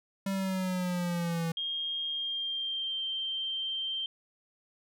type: exponential sweep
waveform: square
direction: down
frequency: 196 to 164.4 Hz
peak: -30 dBFS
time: 0.26-1.52 s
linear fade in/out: 5 ms
type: tone with pitch glide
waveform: sine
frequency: 3232 to 3142 Hz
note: G#7 to G7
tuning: -48 to +3 cents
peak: -31 dBFS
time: 1.57-4.06 s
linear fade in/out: 2 ms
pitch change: -49 cents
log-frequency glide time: 2.06-3.04 s
effects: none